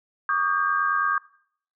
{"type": "tone cluster", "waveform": "sine", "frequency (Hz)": [1132, 1221, 1599], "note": ["C#6", "D#6", "G6"], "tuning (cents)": [36, -33, 34], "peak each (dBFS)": -25, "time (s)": [0.29, 1.18], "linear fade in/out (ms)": 2, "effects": ["noise-tail reverb RT60 0.6 s tail -20 dB re dry"]}